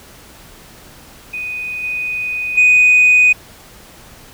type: tone with level steps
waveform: sine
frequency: 2489 Hz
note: D#7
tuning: in tune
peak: -21 / -18 / -5 dBFS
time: 1.33-3.33 s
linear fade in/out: 10 ms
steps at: 1.83 / 2.57 s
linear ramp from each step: 10 ms
effects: tanh soft clip ceiling -4 dBFS + pink hiss -41 dBFS RMS until 4.33 s